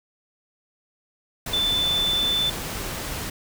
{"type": "tone in noise", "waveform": "sine", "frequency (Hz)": 3520, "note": "A7", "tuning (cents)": 0, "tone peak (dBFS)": -20, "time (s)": [1.53, 2.5], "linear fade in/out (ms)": 5, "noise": "pink", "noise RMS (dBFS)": -31, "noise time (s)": [1.46, 3.3], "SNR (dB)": 8, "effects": []}